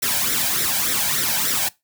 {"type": "noise with flanger", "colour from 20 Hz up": "white", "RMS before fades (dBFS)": -21, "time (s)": [0.02, 1.69], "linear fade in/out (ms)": 10, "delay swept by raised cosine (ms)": [0.52, 1.3], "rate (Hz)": 3.4, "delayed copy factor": 0.7, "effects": ["noise-tail reverb RT60 0.2 s tail -21 dB re dry", "high-pass 100 Hz 12 dB/octave"]}